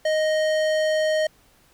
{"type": "tone with tanh clipping", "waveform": "sine", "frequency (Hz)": 622.3, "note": "D#5", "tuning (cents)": 0, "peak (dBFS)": -21, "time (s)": [0.05, 1.27], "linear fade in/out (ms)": 5, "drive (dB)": 18, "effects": ["pink hiss -58 dBFS RMS until 1.73 s"]}